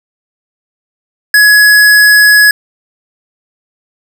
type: tone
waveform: square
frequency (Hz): 1684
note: G#6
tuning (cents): +24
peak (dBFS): -3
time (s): 1.34-2.51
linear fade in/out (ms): 2
effects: none